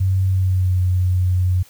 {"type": "tone with pitch glide", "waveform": "sine", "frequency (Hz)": [94.7, 91.11], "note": ["F#2", "F#2"], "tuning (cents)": [41, -26], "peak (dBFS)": -14, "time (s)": [0, 1.63], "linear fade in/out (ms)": 10, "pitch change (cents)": -67, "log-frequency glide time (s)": [0.27, 0.8], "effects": ["white hiss -49 dBFS RMS until 1.69 s"]}